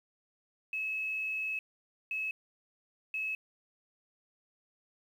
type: tone bursts at uneven times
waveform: sine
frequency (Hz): 2583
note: E7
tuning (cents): -36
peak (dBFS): -32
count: 3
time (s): 0.73-1.59 / 2.11-2.31 / 3.14-3.35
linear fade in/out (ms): 2
effects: 10-bit